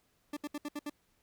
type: tone bursts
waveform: 40% pulse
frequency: 293.7 Hz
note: D4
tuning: in tune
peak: -35 dBFS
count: 6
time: 0.33-0.898 s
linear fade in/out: 5 ms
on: 38 ms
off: 68 ms
effects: pink hiss -73 dBFS RMS until 1.22 s